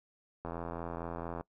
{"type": "click train", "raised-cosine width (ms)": 1, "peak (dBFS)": -25, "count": 82, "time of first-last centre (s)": [0.45, 1.41], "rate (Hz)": 84.4, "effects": ["noise-tail reverb RT60 0.1 s tail -22 dB re dry"]}